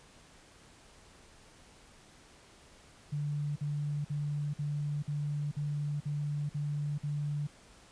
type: tone bursts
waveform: sine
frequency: 146.6 Hz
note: D3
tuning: 3 cents flat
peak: -31 dBFS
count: 9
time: 3.12-7.472 s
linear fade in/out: 10 ms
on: 440 ms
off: 49 ms
effects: pink hiss -58 dBFS RMS until 7.91 s + resampled to 22050 Hz

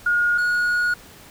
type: tone pair in turn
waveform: sine / triangle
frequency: 1432 / 1447 Hz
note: F6 / F#6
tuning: +43 / -39 cents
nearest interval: unison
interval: 18 cents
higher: second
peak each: -16 dBFS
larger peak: neither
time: 0.06-0.38 / 0.38-0.94 s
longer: second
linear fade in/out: 5 ms
effects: pink hiss -45 dBFS RMS until 1.3 s

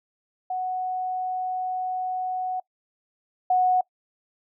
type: tone pair in turn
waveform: sine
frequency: 740 / 735.3 Hz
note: F#5 / F#5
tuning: 0 / -11 cents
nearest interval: unison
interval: 11 cents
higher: first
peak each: -25 / -17 dBFS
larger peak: second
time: 0.5-2.6 / 3.5-3.81 s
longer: first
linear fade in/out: 5 ms
effects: noise-tail reverb RT60 0.1 s tail -23 dB re dry

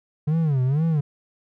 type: tone with vibrato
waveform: triangle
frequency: 144.8 Hz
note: D3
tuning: 24 cents flat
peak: -16 dBFS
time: 0.27-1.01 s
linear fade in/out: 10 ms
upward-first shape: sine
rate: 2.1 Hz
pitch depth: 230 cents each way
effects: none

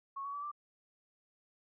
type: tone with pitch steps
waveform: sine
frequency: 1100 / 1125.1 / 1150.7 / 1176.9 Hz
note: C#6 / C#6 / D6 / D6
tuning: -14 / +25 / -36 / +3 cents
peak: -38 dBFS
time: 0.16-0.516 s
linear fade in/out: 10 ms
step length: 89 ms
effects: none

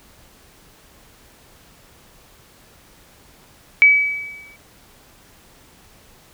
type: tone with exponential decay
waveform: sine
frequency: 2285 Hz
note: D7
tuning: 48 cents flat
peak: -5 dBFS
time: 3.82-4.56 s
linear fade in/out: 0 ms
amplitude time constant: 160 ms
effects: pink hiss -50 dBFS RMS until 6.33 s

